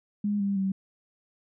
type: tone with pitch steps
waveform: sine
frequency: 205.9 / 199.12 / 192.56 Hz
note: G#3 / G3 / G3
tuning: -15 / +27 / -31 cents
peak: -24 dBFS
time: 0.24-0.72 s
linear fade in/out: 5 ms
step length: 160 ms
effects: none